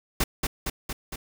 pink noise with echo, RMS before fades -23 dBFS, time 0.2-0.24 s, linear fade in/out 5 ms, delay 230 ms, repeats 4, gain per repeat -3 dB, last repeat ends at 1.16 s, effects none

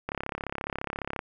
click train, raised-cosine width 0.5 ms, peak -16 dBFS, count 39, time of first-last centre 0.09-1.191 s, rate 34.5 Hz, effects none

